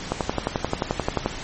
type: click train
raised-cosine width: 1 ms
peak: -7 dBFS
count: 14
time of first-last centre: 0.12-1.26 s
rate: 11.4 Hz
effects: pink hiss -34 dBFS RMS until 1.43 s + MP3 32 kbps